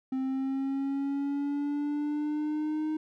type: linear sweep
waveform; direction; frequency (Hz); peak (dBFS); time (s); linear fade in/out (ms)
triangle; up; 261.6 to 311.1; -26; 0.12-2.97; 5
effects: none